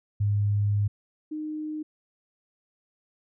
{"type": "tone pair in turn", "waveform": "sine", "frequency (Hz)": [102.7, 307], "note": ["G#2", "D#4"], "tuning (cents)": [-19, -23], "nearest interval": "octave + perfect fifth", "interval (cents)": 1896, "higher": "second", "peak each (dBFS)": [-21, -30], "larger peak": "first", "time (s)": [[0.2, 0.88], [1.31, 1.83]], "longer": "first", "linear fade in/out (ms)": 10, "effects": []}